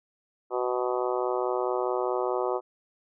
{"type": "harmonic tone", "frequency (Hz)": 124.7, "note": "B2", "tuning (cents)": 17, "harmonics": [3, 4, 5, 6, 7, 8, 9, 10], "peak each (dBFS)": [-29, -31, -33, -35, -36, -37, -38, -39], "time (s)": [0.5, 2.61], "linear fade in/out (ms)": 50, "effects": []}